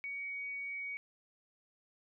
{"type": "tone", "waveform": "sine", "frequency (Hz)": 2249, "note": "C#7", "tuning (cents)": 24, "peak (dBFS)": -38, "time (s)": [0.04, 0.97], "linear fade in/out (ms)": 0, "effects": []}